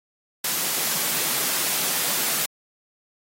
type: high-pass noise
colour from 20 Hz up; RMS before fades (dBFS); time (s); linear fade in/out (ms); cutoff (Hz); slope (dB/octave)
white; -24; 0.44-2.46; 5; 130; 96
effects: AAC 48 kbps